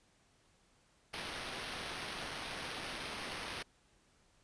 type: noise with sample-and-hold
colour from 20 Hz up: blue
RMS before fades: -43 dBFS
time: 1.13-3.63 s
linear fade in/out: 10 ms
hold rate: 7350 Hz
effects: pink hiss -70 dBFS RMS until 4.43 s + resampled to 22050 Hz